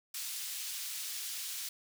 pink high-pass noise, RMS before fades -40 dBFS, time 0.14-1.69 s, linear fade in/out 5 ms, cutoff 3700 Hz, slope 12 dB/octave, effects none

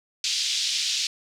pink band-pass noise, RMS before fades -26 dBFS, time 0.24-1.07 s, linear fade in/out 2 ms, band 3200 to 6100 Hz, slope 24 dB/octave, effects none

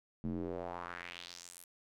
square tone with band-pass filter sweep, 43.65 Hz, F1, in tune, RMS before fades -43 dBFS, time 0.24-1.64 s, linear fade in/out 0 ms, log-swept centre 200 to 12000 Hz, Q 2.5, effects none

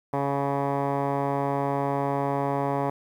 10% pulse tone with low-pass filter, 140 Hz, C#3, 18 cents sharp, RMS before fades -26 dBFS, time 0.13-2.9 s, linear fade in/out 5 ms, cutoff 1100 Hz, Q 2.1, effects 9-bit

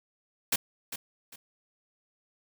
white noise with echo, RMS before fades -26 dBFS, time 0.52-0.56 s, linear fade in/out 5 ms, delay 400 ms, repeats 2, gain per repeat -11 dB, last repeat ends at 1.36 s, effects none

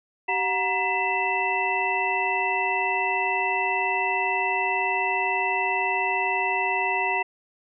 sine tone cluster, 384.3 / 730 / 946 / 2001 / 2661 Hz, G4 / F#5 / A#5 / B6 / E7, -34 / -24 / +25 / +22 / +16 cents, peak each -32 / -29 / -27 / -28 / -27 dBFS, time 0.28-7.23 s, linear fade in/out 10 ms, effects none

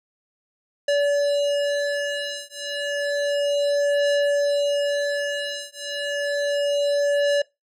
square beating tone pair, 574 / 574.31 Hz, D5 / D5, -40 / -39 cents, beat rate 0.31 Hz, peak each -24 dBFS, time 0.88-7.42 s, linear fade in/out 5 ms, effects noise-tail reverb RT60 0.2 s tail -22 dB re dry + low-pass 7000 Hz 12 dB/octave

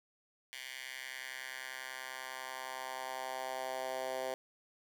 10% pulse tone with high-pass filter sweep, 130.3 Hz, C3, 7 cents flat, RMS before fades -42 dBFS, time 0.53-4.34 s, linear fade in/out 0 ms, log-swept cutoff 2400 to 540 Hz, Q 2, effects none

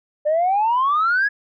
sine exponential sweep, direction up, 587.3 to 1703 Hz, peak -14 dBFS, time 0.25-1.29 s, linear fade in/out 20 ms, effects tanh soft clip ceiling -12 dBFS

